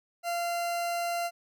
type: tone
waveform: 40% pulse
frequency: 690 Hz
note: F5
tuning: 21 cents flat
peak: -28 dBFS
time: 0.23-1.31 s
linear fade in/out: 50 ms
effects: none